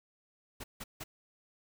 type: noise bursts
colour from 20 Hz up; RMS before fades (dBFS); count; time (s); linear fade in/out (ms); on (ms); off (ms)
pink; -42; 3; 0.6-1.04; 10; 40; 160
effects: none